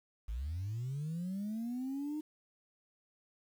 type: linear sweep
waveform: sine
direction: up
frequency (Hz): 49.33 to 309.2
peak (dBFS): -34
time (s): 0.28-2.21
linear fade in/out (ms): 10
effects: tanh soft clip ceiling -33 dBFS + 10-bit